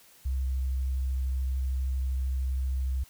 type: tone with vibrato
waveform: sine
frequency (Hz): 65.3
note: C2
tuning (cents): -3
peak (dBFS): -26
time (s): 0.25-3.04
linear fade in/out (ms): 10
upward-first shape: triangle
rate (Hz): 13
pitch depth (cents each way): 16
effects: white hiss -57 dBFS RMS until 3.09 s